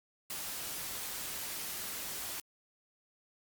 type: noise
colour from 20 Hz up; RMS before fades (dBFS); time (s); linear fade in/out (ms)
white; -40; 0.3-2.4; 2
effects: Opus 48 kbps